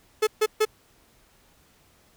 45% pulse tone bursts, 431.4 Hz, A4, 34 cents flat, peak -18 dBFS, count 3, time 0.22-0.653 s, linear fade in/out 10 ms, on 51 ms, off 140 ms, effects pink hiss -60 dBFS RMS until 2.16 s

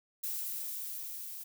violet noise with level ramp, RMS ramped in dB -36 to -44 dBFS, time 0.23-1.44 s, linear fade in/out 10 ms, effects none

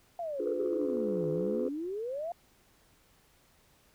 sine exponential two-way sweep, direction down then up, 710 to 152.3 to 710 Hz, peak -33 dBFS, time 0.19-2.32 s, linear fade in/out 2 ms, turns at 1.3 s
sine chord, D diminished seventh, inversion none, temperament just, 293.7 / 352.4 / 422.9 / 507.5 Hz, D4 / F4 / Ab4 / Cb5, 0 / +16 / +31 / +47 cents, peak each -39 / -35 / -33 / -33 dBFS, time 0.39-1.69 s, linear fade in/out 10 ms
effects tanh soft clip ceiling -21 dBFS + pink hiss -65 dBFS RMS until 3.94 s

